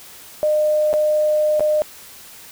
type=tone with dropouts; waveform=sine; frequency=608 Hz; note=D#5; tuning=40 cents flat; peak=-14 dBFS; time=0.43-1.82 s; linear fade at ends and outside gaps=0 ms; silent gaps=0.93-0.938 / 1.596-1.606 s; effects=white hiss -41 dBFS RMS until 2.51 s